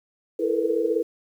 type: tone cluster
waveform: sine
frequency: 330.7 / 432.1 / 447.4 / 466.6 / 492.6 Hz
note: E4 / A4 / A4 / A#4 / B4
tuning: +6 / -31 / +29 / +2 / -5 cents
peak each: -27 dBFS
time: 0.39-1.03 s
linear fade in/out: 10 ms
effects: 9-bit

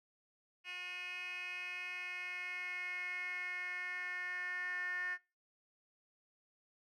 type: tone with band-pass filter sweep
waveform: 10% pulse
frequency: 360.3 Hz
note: F#4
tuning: 46 cents flat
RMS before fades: -42 dBFS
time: 0.64-5.18 s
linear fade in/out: 50 ms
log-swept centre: 2700 to 1800 Hz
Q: 6.9
effects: noise-tail reverb RT60 0.3 s tail -23 dB re dry

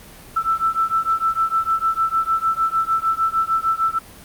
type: beating tone pair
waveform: sine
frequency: 1323 / 1329.6 Hz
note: E6 / E6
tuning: +6 / +15 cents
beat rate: 6.6 Hz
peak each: -20 / -20 dBFS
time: 0.36-3.99 s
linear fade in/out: 10 ms
effects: pink hiss -42 dBFS RMS until 4.24 s + Opus 32 kbps

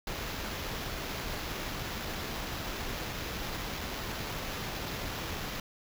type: noise with sample-and-hold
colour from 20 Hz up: pink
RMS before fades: -37 dBFS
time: 0.07-5.6 s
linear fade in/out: 2 ms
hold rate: 8820 Hz
effects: none

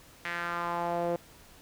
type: tone with band-pass filter sweep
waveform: sawtooth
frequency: 172.3 Hz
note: F3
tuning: 23 cents flat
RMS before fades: -32 dBFS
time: 0.25-1.16 s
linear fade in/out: 2 ms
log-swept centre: 2000 to 510 Hz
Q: 2.7
effects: pink hiss -55 dBFS RMS until 1.61 s

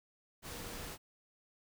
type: tone in noise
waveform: sine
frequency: 477 Hz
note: A#4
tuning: 40 cents sharp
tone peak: -54 dBFS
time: 0.49-0.9 s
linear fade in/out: 50 ms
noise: pink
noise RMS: -45 dBFS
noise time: 0.42-0.98 s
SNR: -12 dB
effects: none

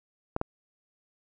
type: clicks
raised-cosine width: 1 ms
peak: -14 dBFS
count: 2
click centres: 0.364 / 0.414 s
effects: none

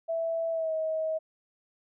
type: tone with pitch glide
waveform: sine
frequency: 659.3 to 635.4 Hz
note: E5 to D#5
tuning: 0 to +36 cents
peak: -27 dBFS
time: 0.08-1.19 s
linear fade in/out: 20 ms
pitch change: -64 cents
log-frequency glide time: 0.51-0.73 s
effects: none

